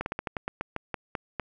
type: slowing click train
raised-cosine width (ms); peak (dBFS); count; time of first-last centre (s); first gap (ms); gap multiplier
0.5; -15; 12; 0.01-1.397; 51; 1.17
effects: none